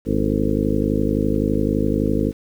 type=harmonic tone with a mistuned harmonic; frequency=51.8 Hz; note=G#1; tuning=4 cents flat; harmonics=1 / 2 / 3 / 4 / 5 / 6 / 7 / 8 / 9 / 10; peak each=-26 / -26 / -28 / -24 / -23 / -24 / -30 / -32 / -26 / -31 dBFS; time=0.05-2.33 s; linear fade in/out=50 ms; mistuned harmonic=9; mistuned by=-58 cents; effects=8-bit